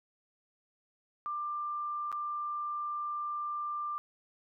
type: tone with dropouts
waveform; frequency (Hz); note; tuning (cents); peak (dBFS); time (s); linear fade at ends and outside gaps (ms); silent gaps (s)
sine; 1188; D6; +20; -33; 1.26-3.98; 0; 2.117-2.126
effects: none